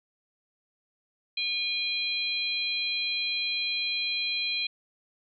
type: harmonic tone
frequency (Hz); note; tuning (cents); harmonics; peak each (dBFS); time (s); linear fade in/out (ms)
812; G#5; -39; 3 / 4 / 5; -31 / -34 / -30; 1.37-4.67; 5
effects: none